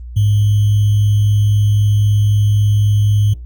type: tone with sample-and-hold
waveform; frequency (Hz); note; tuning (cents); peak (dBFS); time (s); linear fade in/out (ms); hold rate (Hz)
sine; 103.83; G#2; 0; -9; 0.16-3.34; 10; 3150
effects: added 60 Hz sine -27 dBFS peak until 3.45 s + Opus 32 kbps